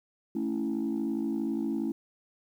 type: chord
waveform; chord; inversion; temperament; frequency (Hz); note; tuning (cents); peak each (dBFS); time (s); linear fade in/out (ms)
sine; A major; none; equal; 220 / 277.2 / 329.6; A3 / C#4 / E4; 0 / 0 / 0; -31; 0.35-1.92; 5
effects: tanh soft clip ceiling -23 dBFS + 10-bit